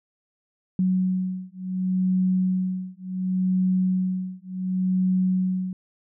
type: beating tone pair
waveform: sine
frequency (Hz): 185 / 185.69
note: F#3 / F#3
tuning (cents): 0 / +6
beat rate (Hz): 0.69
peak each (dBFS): -24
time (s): 0.79-5.73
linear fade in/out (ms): 2
effects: none